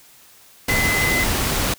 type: tone in noise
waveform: sine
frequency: 2033 Hz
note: B6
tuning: 50 cents sharp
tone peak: -19 dBFS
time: 0.69-1.24 s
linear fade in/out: 5 ms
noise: pink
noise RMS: -21 dBFS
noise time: 0.68-1.74 s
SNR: -1 dB
effects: white hiss -49 dBFS RMS until 1.78 s